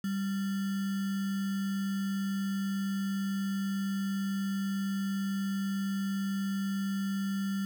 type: tone with sample-and-hold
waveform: sine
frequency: 196 Hz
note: G3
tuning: in tune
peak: -29 dBFS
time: 0.04-7.65 s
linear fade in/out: 2 ms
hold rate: 1575 Hz
effects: none